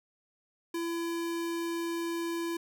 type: tone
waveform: square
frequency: 336.8 Hz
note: E4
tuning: 37 cents sharp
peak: -32 dBFS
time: 0.74-2.57 s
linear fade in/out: 5 ms
effects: none